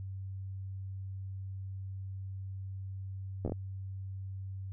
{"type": "slowing click train", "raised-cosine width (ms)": 2, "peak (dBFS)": -22, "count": 5, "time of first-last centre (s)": [3.45, 3.521], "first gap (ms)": 12, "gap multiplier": 1.27, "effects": ["added 96 Hz sine -38 dBFS peak until 4.72 s"]}